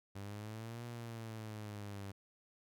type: exponential two-way sweep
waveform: sawtooth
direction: up then down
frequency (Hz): 98 to 120 to 98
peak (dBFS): -40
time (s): 0.15-2.12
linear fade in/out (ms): 10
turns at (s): 0.85
effects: none